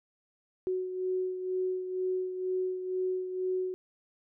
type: beating tone pair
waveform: sine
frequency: 370 / 372.1 Hz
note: F#4 / F#4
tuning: 0 / +10 cents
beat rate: 2.1 Hz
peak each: -30 / -38 dBFS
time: 0.67-3.74 s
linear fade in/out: 0 ms
effects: none